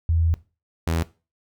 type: tone pair in turn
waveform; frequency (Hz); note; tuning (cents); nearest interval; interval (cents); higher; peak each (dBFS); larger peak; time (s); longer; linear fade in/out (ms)
sine / sawtooth; 82.41 / 82.41; E2 / E2; 0 / 0; unison; 0; neither; -17; neither; 0.09-0.34 / 0.87-1.03; first; 0
effects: noise-tail reverb RT60 0.3 s tail -18 dB re dry